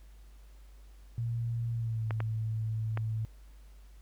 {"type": "tone with pitch glide", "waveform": "sine", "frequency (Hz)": [116.6, 110.5], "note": ["A#2", "A2"], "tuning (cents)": [1, 8], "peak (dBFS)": -30, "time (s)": [1.18, 3.25], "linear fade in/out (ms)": 0, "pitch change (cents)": -93, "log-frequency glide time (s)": [1.72, 2.06]}
{"type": "clicks", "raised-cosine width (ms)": 0.5, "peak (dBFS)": -21, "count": 3, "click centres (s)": [2.108, 2.204, 2.974]}
{"effects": ["added 50 Hz sine -50 dBFS peak until 4.01 s", "pink hiss -66 dBFS RMS until 4.01 s"]}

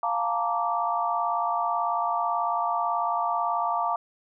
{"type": "chord", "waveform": "sine", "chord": "Bb major seventh", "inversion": "second", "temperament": "just", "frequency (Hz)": [699.2, 874.1, 932.3, 1165.4], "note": ["F5", "A5", "Bb5", "D6"], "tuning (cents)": [2, -12, 0, -14], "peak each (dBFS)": [-28, -32, -29, -28], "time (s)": [0.03, 3.96], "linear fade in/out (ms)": 2, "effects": []}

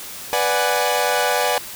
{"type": "chord", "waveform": "sawtooth", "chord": "G# half-diminished seventh", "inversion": "first", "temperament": "equal", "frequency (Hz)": [493.9, 587.3, 740, 830.6], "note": ["B4", "D5", "F#5", "G#5"], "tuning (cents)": [0, 0, 0, 0], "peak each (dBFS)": -19, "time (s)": [0.33, 1.58], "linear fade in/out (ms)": 0, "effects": ["white hiss -34 dBFS RMS until 1.75 s"]}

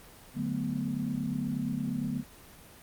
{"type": "chord", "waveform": "sine", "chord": "B minor seventh", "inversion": "first", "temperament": "equal with one note detuned", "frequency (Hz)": [146.83, 185, 218.4, 246.9], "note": ["D3", "F#3", "A3", "B3"], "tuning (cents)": [0, 0, -13, 0], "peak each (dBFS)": [-35, -37, -35, -33], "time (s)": [0.34, 2.24], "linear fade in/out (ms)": 50, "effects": ["pink hiss -52 dBFS RMS until 2.82 s", "Opus 24 kbps"]}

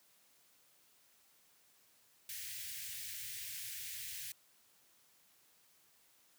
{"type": "band-stop noise", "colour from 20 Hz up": "white", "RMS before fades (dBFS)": -45, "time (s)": [2.29, 4.32], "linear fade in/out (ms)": 2, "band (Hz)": [130, 1700], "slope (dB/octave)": 48, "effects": ["white hiss -69 dBFS RMS until 6.38 s", "high-pass 80 Hz 12 dB/octave"]}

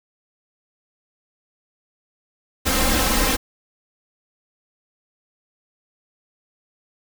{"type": "noise with comb filter", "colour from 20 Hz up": "pink", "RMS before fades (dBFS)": -19, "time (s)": [2.65, 3.37], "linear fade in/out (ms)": 20, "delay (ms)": 3.8, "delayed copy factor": 0.95, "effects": []}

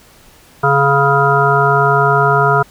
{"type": "harmonic tone", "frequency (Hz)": 139.9, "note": "C#3", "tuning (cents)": 16, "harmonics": [1, 3, 5, 7, 9, 10], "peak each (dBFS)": [-16, -16, -16, -16, -16, -16], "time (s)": [0.63, 2.63], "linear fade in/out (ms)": 10, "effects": ["pink hiss -45 dBFS RMS until 2.7 s"]}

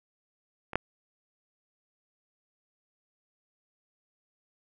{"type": "clicks", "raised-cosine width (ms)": 0.5, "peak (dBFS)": [-23, -9], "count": 2, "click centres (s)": [0.733, 0.756], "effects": []}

